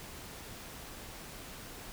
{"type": "silence", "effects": ["pink hiss -47 dBFS RMS until 1.92 s"]}